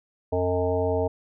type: harmonic tone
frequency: 90.3 Hz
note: F#2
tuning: 42 cents flat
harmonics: 1 / 3 / 5 / 7 / 9 / 10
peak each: -28 / -32 / -25 / -27 / -34 / -37 dBFS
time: 0.32-1.08 s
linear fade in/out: 10 ms
effects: none